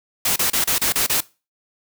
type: noise bursts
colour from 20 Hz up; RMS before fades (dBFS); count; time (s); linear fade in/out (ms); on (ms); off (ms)
white; -19; 7; 0.25-1.206; 5; 110; 31
effects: noise-tail reverb RT60 0.3 s tail -21 dB re dry